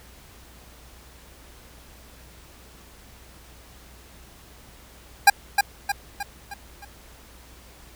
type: tone with echo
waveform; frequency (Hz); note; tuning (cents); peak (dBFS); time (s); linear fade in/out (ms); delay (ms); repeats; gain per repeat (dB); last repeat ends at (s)
25% pulse; 807; G#5; -50; -5; 5.27-5.3; 5; 310; 5; -6; 6.85
effects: added 60 Hz sine -50 dBFS peak until 7.95 s + pink hiss -50 dBFS RMS until 7.95 s